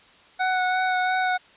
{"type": "tone with vibrato", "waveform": "25% pulse", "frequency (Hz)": 740, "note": "F#5", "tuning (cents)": 0, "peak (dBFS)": -17, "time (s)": [0.39, 1.38], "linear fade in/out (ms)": 20, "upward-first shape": "sine", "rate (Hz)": 2.9, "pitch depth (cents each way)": 14, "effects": ["white hiss -53 dBFS RMS until 1.56 s", "resampled to 8000 Hz"]}